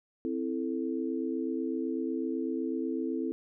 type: chord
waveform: sine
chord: A minor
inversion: first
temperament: equal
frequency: 261.6 / 329.6 / 440 Hz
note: C4 / E4 / A4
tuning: 0 / 0 / 0 cents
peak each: -33 / -33 / -37 dBFS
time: 0.25-3.32 s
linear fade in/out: 0 ms
effects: none